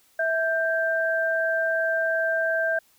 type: tone pair together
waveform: sine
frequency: 653 / 1575.7 Hz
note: E5 / G6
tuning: -17 / +9 cents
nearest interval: octave + minor third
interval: 1526 cents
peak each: -24 dBFS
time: 0.19-2.79 s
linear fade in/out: 5 ms
effects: white hiss -61 dBFS RMS until 2.98 s